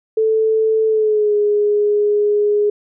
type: tone with pitch glide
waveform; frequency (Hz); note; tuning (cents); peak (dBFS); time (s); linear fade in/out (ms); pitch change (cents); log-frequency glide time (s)
sine; 440 to 415.3; A4 to G#4; 0 to 0; -12; 0.17-2.7; 5; -100; 0.87-1.35
effects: none